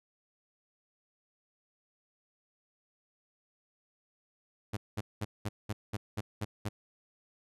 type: tone bursts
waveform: sawtooth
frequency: 105.5 Hz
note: G#2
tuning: 28 cents sharp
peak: -28 dBFS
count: 9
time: 4.73-6.69 s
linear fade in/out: 10 ms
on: 40 ms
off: 200 ms
effects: resampled to 32000 Hz